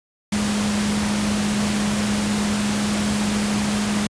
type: tone in noise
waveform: sine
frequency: 207.7 Hz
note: G#3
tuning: in tune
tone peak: -20 dBFS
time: 0.32-4.07 s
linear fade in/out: 5 ms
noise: pink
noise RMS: -25 dBFS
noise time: 0.32-4.07 s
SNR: +2 dB
effects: high-pass 80 Hz 12 dB/octave + resampled to 22050 Hz